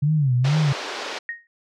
sine tone with vibrato, 138.59 Hz, C#3, in tune, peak -16 dBFS, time 0.02-0.73 s, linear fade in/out 10 ms, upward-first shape sine, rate 2.2 Hz, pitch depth 210 cents each way
pink band-pass noise, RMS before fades -31 dBFS, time 0.44-1.19 s, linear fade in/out 10 ms, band 370 to 5500 Hz, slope 24 dB/octave
sine tone with exponential decay, 1864.7 Hz, A#6, in tune, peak -23 dBFS, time 1.29-1.47 s, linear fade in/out 1 ms, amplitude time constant 38 ms
effects none

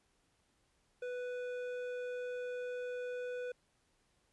sine tone with hard clipping, 494.9 Hz, B4, 4 cents sharp, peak -40 dBFS, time 1.02-3.52 s, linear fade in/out 5 ms, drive 10 dB, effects pink hiss -75 dBFS RMS until 4.32 s + resampled to 24000 Hz

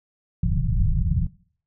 pink low-pass noise, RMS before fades -21 dBFS, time 0.43-1.27 s, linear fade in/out 5 ms, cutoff 180 Hz, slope 96 dB/octave, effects noise-tail reverb RT60 0.5 s tail -20 dB re dry

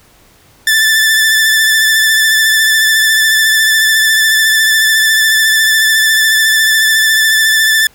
sawtooth tone with vibrato, 1760 Hz, A6, in tune, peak -4 dBFS, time 0.67-7.87 s, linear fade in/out 2 ms, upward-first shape sine, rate 14 Hz, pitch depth 26 cents each way, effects pink hiss -46 dBFS RMS until 7.94 s

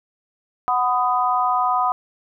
sine chord, B major, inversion second, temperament equal with one note detuned, 740 / 1002.1 / 1244.5 Hz, F#5 / B5 / D#6, 0 / +25 / 0 cents, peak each -21 dBFS, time 0.68-1.92 s, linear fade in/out 0 ms, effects none

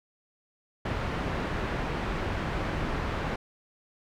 pink low-pass noise, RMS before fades -31 dBFS, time 0.85-3.36 s, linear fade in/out 5 ms, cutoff 2100 Hz, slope 12 dB/octave, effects none

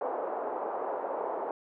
pink band-pass noise, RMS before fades -34 dBFS, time 0.01-1.51 s, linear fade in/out 2 ms, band 440 to 940 Hz, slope 24 dB/octave, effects none

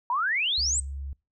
sine exponential sweep, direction up, 927 to 8372 Hz, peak -23 dBFS, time 0.1-0.8 s, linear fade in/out 2 ms
sine tone, 69.1 Hz, C#2, 5 cents flat, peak -32 dBFS, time 0.58-1.13 s, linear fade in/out 0 ms
effects noise-tail reverb RT60 0.3 s tail -26 dB re dry

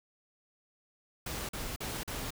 pink noise bursts, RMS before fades -38 dBFS, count 4, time 1.26-2.306 s, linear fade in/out 5 ms, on 230 ms, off 42 ms, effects none

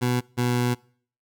20% pulse tone pair in turn, 123.6 / 122.53 Hz, B2 / B2, +2 / -13 cents, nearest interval unison, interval 15 cents, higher first, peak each -16 dBFS, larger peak neither, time 0.01-0.21 / 0.37-0.75 s, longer second, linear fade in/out 20 ms, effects noise-tail reverb RT60 0.5 s tail -24 dB re dry

